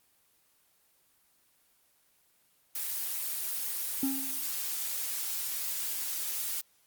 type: noise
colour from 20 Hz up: blue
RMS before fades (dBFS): -34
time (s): 2.75-6.61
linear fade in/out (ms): 5
type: tone with exponential decay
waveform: triangle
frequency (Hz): 270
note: C#4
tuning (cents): -45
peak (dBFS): -23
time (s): 4.03-4.49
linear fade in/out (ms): 2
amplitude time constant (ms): 100
effects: white hiss -68 dBFS RMS until 6.86 s + Opus 24 kbps